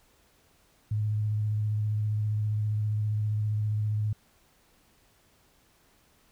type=tone with vibrato; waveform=sine; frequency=106.3 Hz; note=G#2; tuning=41 cents sharp; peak=-25 dBFS; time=0.91-4.13 s; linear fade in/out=5 ms; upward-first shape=square; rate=15 Hz; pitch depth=15 cents each way; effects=pink hiss -64 dBFS RMS until 6.31 s